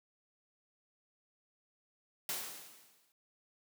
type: noise with exponential decay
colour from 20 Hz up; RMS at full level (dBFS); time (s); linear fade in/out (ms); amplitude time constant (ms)
white; -36; 2.29-3.12; 1; 180
effects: high-pass 150 Hz 12 dB/octave